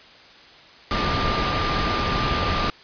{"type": "tone in noise", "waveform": "sine", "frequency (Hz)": 1196, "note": "D6", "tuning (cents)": 31, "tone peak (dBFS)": -26, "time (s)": [0.91, 2.7], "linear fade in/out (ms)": 0, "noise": "pink", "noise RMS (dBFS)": -23, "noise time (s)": [0.91, 2.7], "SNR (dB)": -6, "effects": ["white hiss -47 dBFS RMS until 2.83 s", "resampled to 11025 Hz"]}